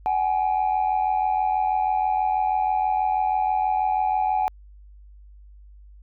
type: tone pair together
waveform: sine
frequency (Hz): 754 / 840.2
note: F#5 / G#5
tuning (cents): +32 / +20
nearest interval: major second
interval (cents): 188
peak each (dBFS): -21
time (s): 0.06-4.48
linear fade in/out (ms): 0
effects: tanh soft clip ceiling -15 dBFS + added 50 Hz sine -44 dBFS peak until 6.02 s